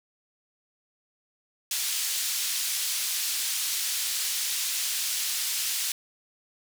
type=band-pass noise; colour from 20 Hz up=pink; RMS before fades=-29 dBFS; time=1.71-5.92 s; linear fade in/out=2 ms; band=3700 to 16000 Hz; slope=12 dB/octave; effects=none